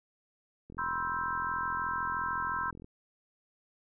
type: click train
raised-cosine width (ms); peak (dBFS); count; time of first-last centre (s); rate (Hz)
3; -35; 93; 0.7-2.845; 42.9
type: chord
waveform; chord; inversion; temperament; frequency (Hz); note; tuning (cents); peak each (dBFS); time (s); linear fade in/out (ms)
sine; C major seventh; third; equal with one note detuned; 973 / 1046.5 / 1318.5 / 1568; B5 / C6 / E6 / G6; -26 / 0 / 0 / 0; -38 / -35 / -36 / -36; 0.78-2.71; 10
effects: none